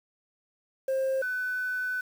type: tone pair in turn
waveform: sine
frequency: 531 / 1501.9 Hz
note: C5 / F#6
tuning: +25 / +25 cents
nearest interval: octave + tritone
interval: 1800 cents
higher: second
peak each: -22 / -27 dBFS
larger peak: first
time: 0.88-1.22 / 1.22-2.01 s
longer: second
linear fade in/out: 5 ms
effects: tanh soft clip ceiling -24 dBFS + 8-bit